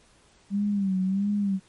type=tone with vibrato; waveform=sine; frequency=196 Hz; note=G3; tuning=in tune; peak=-22 dBFS; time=0.5-1.6 s; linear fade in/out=50 ms; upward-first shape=sine; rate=1.5 Hz; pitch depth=87 cents each way; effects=pink hiss -59 dBFS RMS until 1.68 s + MP3 48 kbps